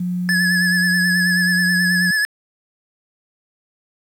sine tone, 179.1 Hz, F3, 44 cents sharp, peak -19 dBFS, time 0-2.11 s, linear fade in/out 5 ms
square tone with vibrato, 1711 Hz, A6, 49 cents flat, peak -16 dBFS, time 0.29-2.25 s, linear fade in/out 0 ms, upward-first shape sine, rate 9.3 Hz, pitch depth 44 cents each way
effects low-pass 11000 Hz 12 dB/octave + 8-bit

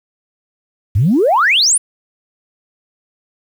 sine exponential sweep, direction up, 87.2 to 10548 Hz, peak -8 dBFS, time 0.95-1.78 s, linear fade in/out 10 ms, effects tanh soft clip ceiling -4 dBFS + 7-bit

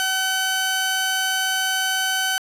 sawtooth tone pair together, 759 / 1518 Hz, F#5 / F#6, +44 / +44 cents, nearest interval octave, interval 1200 cents, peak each -23 / -16 dBFS, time 0-2.38 s, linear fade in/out 0 ms, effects resampled to 32000 Hz + 8-bit

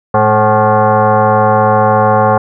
sine tone with frequency modulation, 110 Hz, A2, in tune, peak -6 dBFS, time 0.14-2.38 s, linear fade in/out 5 ms, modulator 323 Hz, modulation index 3.2, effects none

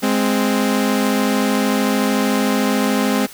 sawtooth tone pair together, 207.8 / 261.3 Hz, G#3 / C4, +1 / -2 cents, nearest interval major third, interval 397 cents, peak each -14 dBFS, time 0.02-3.27 s, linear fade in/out 20 ms, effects white hiss -39 dBFS RMS until 3.33 s

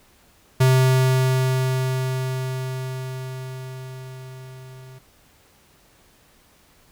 square tone with level ramp, 130 Hz, C3, 11 cents flat, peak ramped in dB -13 to -41 dBFS, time 0.6-4.99 s, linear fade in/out 10 ms, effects pink hiss -56 dBFS RMS until 6.91 s

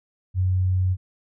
sine tone, 92.5 Hz, F#2, in tune, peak -18 dBFS, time 0.34-0.97 s, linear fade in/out 50 ms, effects none

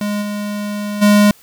square tone with level steps, 206.7 Hz, G#3, 8 cents flat, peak -18 / -21 / -8 dBFS, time 0.01-1.31 s, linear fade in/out 2 ms, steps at 0.21 / 1.01 s, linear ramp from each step 20 ms, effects white hiss -47 dBFS RMS until 1.42 s

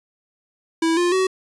square tone with pitch steps, 327.6 / 351.1 / 376.3 Hz, E4 / F4 / F#4, -11 / +9 / +29 cents, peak -17 dBFS, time 0.82-1.27 s, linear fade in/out 5 ms, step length 150 ms, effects resampled to 22050 Hz

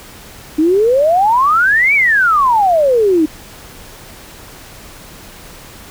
sine exponential two-way sweep, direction up then down, 299.2 to 2349 to 299.2 Hz, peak -8 dBFS, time 0.58-3.26 s, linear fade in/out 10 ms, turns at 1.94 s, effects pink hiss -36 dBFS RMS until 5.9 s

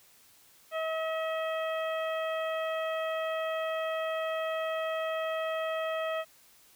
harmonic tone, 641 Hz, E5, 49 cents flat, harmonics 1 / 2 / 3 / 4 / 5, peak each -31 / -37 / -41 / -43 / -45 dBFS, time 0.71-6.25 s, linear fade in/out 50 ms, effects white hiss -60 dBFS RMS until 6.75 s

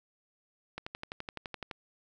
click train, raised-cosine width 0.3 ms, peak -22 dBFS, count 12, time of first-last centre 0.78-1.712 s, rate 11.8 Hz, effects none

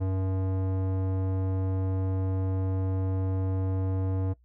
square tone with low-pass filter, 94.6 Hz, F#2, 39 cents sharp, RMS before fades -28 dBFS, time 0-4.34 s, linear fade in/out 20 ms, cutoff 640 Hz, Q 0.87, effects noise-tail reverb RT60 0.1 s tail -20 dB re dry + added 60 Hz sine -58 dBFS peak until 4.44 s

